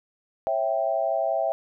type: chord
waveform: sine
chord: C# diminished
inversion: none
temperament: equal with one note detuned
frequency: 547.4 / 659.3 / 784 Hz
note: C#5 / E5 / G5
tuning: -22 / 0 / 0 cents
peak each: -29 / -24 / -28 dBFS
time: 0.47-1.52 s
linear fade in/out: 0 ms
effects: none